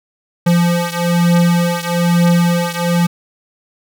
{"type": "beating tone pair", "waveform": "square", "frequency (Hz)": [172.3, 173.4], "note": ["F3", "F3"], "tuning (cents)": [-23, -12], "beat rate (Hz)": 1.1, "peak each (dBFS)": [-14, -16], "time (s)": [0.46, 3.07], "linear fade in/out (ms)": 10, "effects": []}